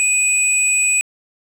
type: tone pair together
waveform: sine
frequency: 2489 / 7902 Hz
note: D#7 / B8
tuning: 0 / 0 cents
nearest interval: octave + minor sixth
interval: 2000 cents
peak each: -15 dBFS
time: 0-1.01 s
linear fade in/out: 0 ms
effects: tanh soft clip ceiling -7 dBFS + 8-bit